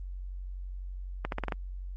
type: accelerating click train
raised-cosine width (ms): 0.5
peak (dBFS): -16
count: 6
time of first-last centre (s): 1.25-1.522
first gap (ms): 72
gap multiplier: 0.86
effects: added 46 Hz sine -36 dBFS peak until 1.96 s + Opus 32 kbps